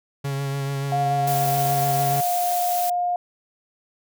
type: tone with vibrato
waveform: 45% pulse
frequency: 138.6 Hz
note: C#3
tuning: in tune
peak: -24 dBFS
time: 0.24-2.21 s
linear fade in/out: 10 ms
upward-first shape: sine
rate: 6.9 Hz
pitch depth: 20 cents each way
type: tone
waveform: sine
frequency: 710 Hz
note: F5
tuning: 28 cents sharp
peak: -20 dBFS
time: 0.92-3.16 s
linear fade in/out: 2 ms
type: noise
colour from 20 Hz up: blue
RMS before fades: -29 dBFS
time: 1.27-2.9 s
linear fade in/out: 5 ms
effects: none